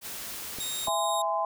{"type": "noise", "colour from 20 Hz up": "white", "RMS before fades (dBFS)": -38, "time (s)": [0.01, 0.9], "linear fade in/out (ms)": 50}
{"type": "clicks", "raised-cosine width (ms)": 2, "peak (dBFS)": -27, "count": 2, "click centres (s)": [0.586, 0.882]}
{"type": "tone", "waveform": "20% pulse", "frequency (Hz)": 3729, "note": "A#7", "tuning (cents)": 0, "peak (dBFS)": -26, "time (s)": [0.6, 1.22], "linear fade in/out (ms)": 5}
{"type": "chord", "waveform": "sine", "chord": "E augmented", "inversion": "none", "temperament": "just", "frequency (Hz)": [659.3, 824.1, 1030.1], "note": ["E5", "G#5", "B#5"], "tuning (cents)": [0, -14, -27], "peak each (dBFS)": [-30, -30, -29], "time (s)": [0.87, 1.45], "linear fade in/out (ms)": 2}
{"effects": []}